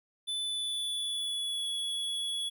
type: tone with pitch glide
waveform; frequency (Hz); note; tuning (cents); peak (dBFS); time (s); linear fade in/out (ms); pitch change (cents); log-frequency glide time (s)
square; 3500 to 3377; A7 to G#7; -10 to +28; -32; 0.27-2.5; 20; -62; 0.43-1.67
effects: none